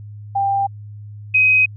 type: tone pair in turn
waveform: sine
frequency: 792 / 2522 Hz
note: G5 / D#7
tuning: +18 / +23 cents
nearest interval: octave + minor sixth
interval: 2005 cents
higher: second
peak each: -15 / -10 dBFS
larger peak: second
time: 0.35-0.67 / 1.34-1.66 s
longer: neither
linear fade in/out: 10 ms
effects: added 104 Hz sine -32 dBFS peak until 1.76 s